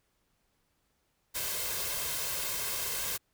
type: noise with comb filter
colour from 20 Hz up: white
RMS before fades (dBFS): -34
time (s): 1.34-3.18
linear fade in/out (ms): 20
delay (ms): 1.9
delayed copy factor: +0.55
effects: pink hiss -75 dBFS RMS until 3.33 s